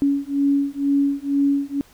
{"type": "beating tone pair", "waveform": "sine", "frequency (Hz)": [279.7, 281.8], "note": ["C#4", "C#4"], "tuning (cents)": [16, 29], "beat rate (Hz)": 2.1, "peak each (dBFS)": -20, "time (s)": [0.02, 1.81], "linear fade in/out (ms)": 0, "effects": ["pink hiss -52 dBFS RMS until 1.93 s"]}